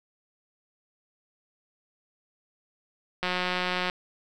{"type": "click train", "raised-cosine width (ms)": 0.3, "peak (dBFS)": -12, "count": 122, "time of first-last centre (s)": [3.23, 3.899], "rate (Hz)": 181, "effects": []}